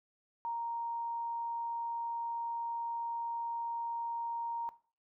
sine tone, 932.3 Hz, A#5, in tune, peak -34 dBFS, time 0.45-4.69 s, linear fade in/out 0 ms, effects noise-tail reverb RT60 0.4 s tail -17 dB re dry

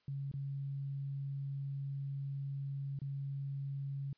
sine tone with dropouts, 138.59 Hz, C#3, in tune, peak -37 dBFS, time 0.08-4.13 s, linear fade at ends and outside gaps 2 ms, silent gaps 0.315-0.338 / 2.99-3.017 s, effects white hiss -75 dBFS RMS until 4.17 s + resampled to 11025 Hz

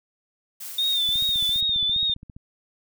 blue noise with tremolo, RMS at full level -35 dBFS, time 0.6-1.61 s, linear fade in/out 10 ms, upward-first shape triangle, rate 3.8 Hz, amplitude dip 35%
sine tone with vibrato, 3621 Hz, A7, 49 cents sharp, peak -20 dBFS, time 0.78-2.14 s, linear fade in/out 5 ms, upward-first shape sine, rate 2.6 Hz, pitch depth 66 cents each way
click train, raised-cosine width 5 ms, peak -29 dBFS, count 20, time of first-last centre 1.09-2.365 s, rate 14.9 Hz
effects none

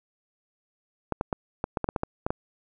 clicks, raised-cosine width 1 ms, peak -12 dBFS, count 11, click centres 1.123 / 1.211 / 1.328 / 1.641 / 1.772 / 1.843 / 1.889 / 1.962 / 2.034 / 2.265 / 2.305 s, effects none

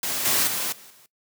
white noise with level steps, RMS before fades -27 / -21 / -27 / -47 / -53 dBFS, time 0.03-1.06 s, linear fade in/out 2 ms, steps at 0.25 / 0.47 / 0.72 / 0.9 s, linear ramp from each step 5 ms, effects noise-tail reverb RT60 0.1 s tail -19 dB re dry + high-pass 100 Hz 12 dB/octave

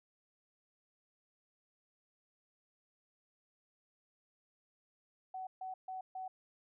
sine tone bursts, 751 Hz, F#5, 26 cents sharp, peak -40 dBFS, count 4, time 5.34-6.28 s, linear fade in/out 5 ms, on 130 ms, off 140 ms, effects none

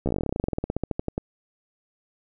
slowing click train, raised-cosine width 2 ms, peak -12 dBFS, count 27, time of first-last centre 0.06-1.179 s, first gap 14 ms, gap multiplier 1.08, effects none

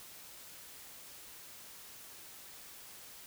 silence, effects white hiss -52 dBFS RMS until 3.26 s

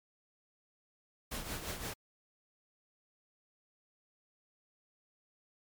pink noise with tremolo, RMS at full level -38 dBFS, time 1.31-1.94 s, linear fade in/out 10 ms, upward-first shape triangle, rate 5.8 Hz, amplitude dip 65%, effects MP3 96 kbps

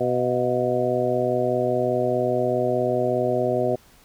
harmonic tone with a mistuned harmonic, 124.9 Hz, B2, 20 cents sharp, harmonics 1 / 2 / 3 / 4 / 5 / 6, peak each -30 / -29 / -25 / -26 / -24 / -30 dBFS, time 0-3.76 s, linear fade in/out 10 ms, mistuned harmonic 6, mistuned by -66 cents, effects pink hiss -54 dBFS RMS until 4.04 s

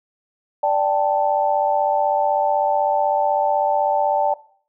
sine chord, D suspended fourth, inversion none, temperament equal, 587.3 / 784 / 880 Hz, D5 / G5 / A5, 0 / 0 / 0 cents, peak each -20 dBFS, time 0.63-4.34 s, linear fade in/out 5 ms, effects noise-tail reverb RT60 0.5 s tail -19 dB re dry

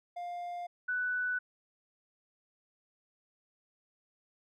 triangle / sine tone pair in turn, 703 / 1489.6 Hz, F5 / F#6, +11 / +11 cents, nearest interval octave + minor second, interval 1300 cents, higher second, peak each -35 / -30 dBFS, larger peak second, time 0.16-0.67 / 0.88-1.39 s, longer neither, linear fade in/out 10 ms, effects none

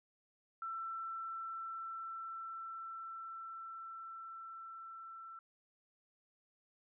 sine tone with level ramp, 1338 Hz, E6, 25 cents sharp, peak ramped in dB -39 to -48 dBFS, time 0.62-5.39 s, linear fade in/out 2 ms, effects none

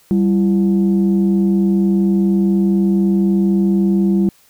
sine tone pair together, 195.11 / 338.8 Hz, G3 / E4, -8 / +48 cents, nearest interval minor seventh, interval 956 cents, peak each -11 / -17 dBFS, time 0.11-4.29 s, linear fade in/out 0 ms, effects tanh soft clip ceiling -6 dBFS + white hiss -52 dBFS RMS until 4.49 s

